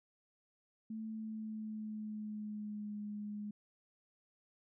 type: tone with pitch glide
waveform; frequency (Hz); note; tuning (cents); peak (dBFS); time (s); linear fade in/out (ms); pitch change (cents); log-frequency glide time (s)
sine; 220.1 to 208.2; A3 to G#3; +1 to +5; -40; 0.9-3.51; 5; -96; 1.07-2.97
effects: none